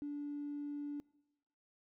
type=tone; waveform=triangle; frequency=290.2 Hz; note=D4; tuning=21 cents flat; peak=-35 dBFS; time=0.02-1 s; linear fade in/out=0 ms; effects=noise-tail reverb RT60 1.0 s tail -26 dB re dry + tanh soft clip ceiling -37 dBFS